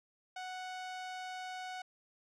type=tone; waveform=sawtooth; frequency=740 Hz; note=F#5; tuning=in tune; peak=-37 dBFS; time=0.36-1.82 s; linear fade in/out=5 ms; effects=low-pass 6000 Hz 12 dB/octave